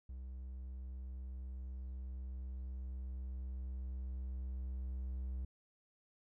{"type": "tone with level ramp", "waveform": "triangle", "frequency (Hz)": 64, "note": "C2", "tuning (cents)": -38, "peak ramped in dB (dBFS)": [-42, -36], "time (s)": [0.09, 5.45], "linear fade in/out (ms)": 5, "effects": []}